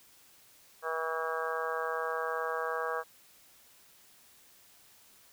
harmonic tone, 161.6 Hz, E3, 34 cents flat, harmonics 3 / 4 / 5 / 6 / 7 / 8 / 9 / 10, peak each -36 / -40 / -42 / -43 / -37 / -41 / -45 / -39 dBFS, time 0.82-3.04 s, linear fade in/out 50 ms, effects white hiss -60 dBFS RMS until 5.32 s

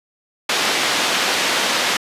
white band-pass noise, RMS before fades -19 dBFS, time 0.49-1.97 s, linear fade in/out 5 ms, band 250 to 4000 Hz, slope 12 dB/octave, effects resampled to 32000 Hz

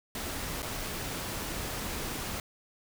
pink noise with dropouts, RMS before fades -36 dBFS, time 0.15-2.4 s, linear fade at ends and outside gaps 2 ms, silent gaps 0.622-0.627 s, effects none

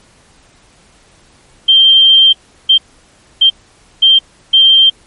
sine tone bursts at uneven times, 3156 Hz, G7, 11 cents sharp, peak -3 dBFS, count 5, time 1.68-2.33 / 2.69-2.78 / 3.41-3.5 / 4.02-4.19 / 4.53-4.9 s, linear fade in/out 10 ms, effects pink hiss -47 dBFS RMS until 5.06 s + MP3 48 kbps

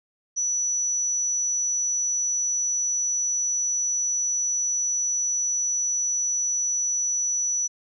sine tone, 5920 Hz, F#8, in tune, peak -22 dBFS, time 0.36-7.68 s, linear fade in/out 20 ms, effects none

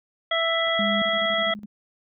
harmonic tone, 661 Hz, E5, 5 cents sharp, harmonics 1 / 2 / 3 / 5, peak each -25 / -28 / -26 / -26 dBFS, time 0.31-1.54 s, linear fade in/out 5 ms
clicks, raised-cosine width 0.5 ms, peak -29 dBFS, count 2, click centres 0.67 / 0.683 s
sine tone, 204.7 Hz, G#3, 25 cents flat, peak -25 dBFS, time 0.79-1.02 s, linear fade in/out 2 ms
sine tone with tremolo, 207.7 Hz, G#3, in tune, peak -33 dBFS, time 1.05-1.66 s, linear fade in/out 10 ms, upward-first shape square, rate 12 Hz, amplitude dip 70%
effects none

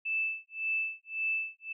sine tone with tremolo, 2636 Hz, E7, 1 cent flat, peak -27 dBFS, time 0.05-1.73 s, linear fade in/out 10 ms, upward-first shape sine, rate 1.8 Hz, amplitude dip 100%, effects none

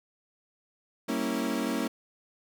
35% pulse chord, G diminished seventh, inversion none, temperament equal, 196 / 233.1 / 277.2 / 329.6 Hz, G3 / Bb3 / Db4 / Fb4, 0 / 0 / 0 / 0 cents, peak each -35 / -30 / -31 / -33 dBFS, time 1.08-1.88 s, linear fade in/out 10 ms, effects none

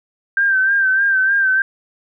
sine tone with vibrato, 1568 Hz, G6, in tune, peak -12 dBFS, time 0.37-1.62 s, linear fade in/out 2 ms, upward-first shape sine, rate 3.3 Hz, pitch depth 50 cents each way, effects none

